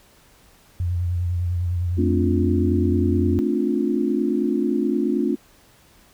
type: tone with vibrato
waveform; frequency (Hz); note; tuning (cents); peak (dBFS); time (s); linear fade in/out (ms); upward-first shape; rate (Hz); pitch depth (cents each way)
sine; 88.1; F2; +16; -20; 0.8-3.39; 0; triangle; 9.9; 51
type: chord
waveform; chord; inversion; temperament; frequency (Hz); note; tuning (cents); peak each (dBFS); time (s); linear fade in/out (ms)
sine; D minor seventh; second; just; 220.2 / 264.3 / 293.7 / 352.4; A3 / C4 / D4 / F4; +2 / +18 / 0 / +16; -24; 1.97-5.36; 20
effects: pink hiss -54 dBFS RMS until 6.13 s